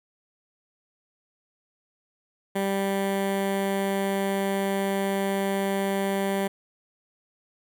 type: tone with notch filter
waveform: 15% pulse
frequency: 196 Hz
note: G3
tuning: in tune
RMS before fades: -26 dBFS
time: 2.55-6.48 s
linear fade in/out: 10 ms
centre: 5200 Hz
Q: 1.1
effects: none